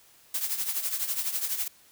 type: noise with tremolo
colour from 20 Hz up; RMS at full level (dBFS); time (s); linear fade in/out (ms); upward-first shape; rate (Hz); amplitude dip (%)
blue; -27; 0.34-1.68; 5; triangle; 12; 75
effects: white hiss -58 dBFS RMS until 1.91 s